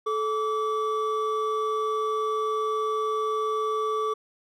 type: tone pair together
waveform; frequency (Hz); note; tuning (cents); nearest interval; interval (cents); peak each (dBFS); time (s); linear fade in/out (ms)
triangle; 434.1 / 1155.2; A4 / D6; -23 / -29; octave + perfect fourth; 1694; -25; 0.06-4.14; 10
effects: none